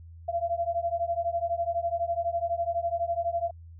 sine beating tone pair, 676 / 688 Hz, E5 / F5, +43 / -26 cents, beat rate 12 Hz, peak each -29 dBFS, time 0.28-3.51 s, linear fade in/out 10 ms, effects added 83 Hz sine -44 dBFS peak until 3.79 s

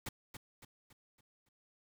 pink noise with echo, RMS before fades -41 dBFS, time 0.06-0.09 s, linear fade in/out 5 ms, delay 280 ms, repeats 5, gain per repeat -7 dB, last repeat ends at 1.49 s, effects none

